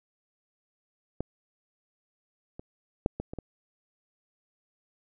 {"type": "clicks", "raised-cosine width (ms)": 2, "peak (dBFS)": [-17, -27, -10, -19, -24, -22], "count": 6, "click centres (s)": [1.206, 2.595, 3.061, 3.2, 3.335, 3.387], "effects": []}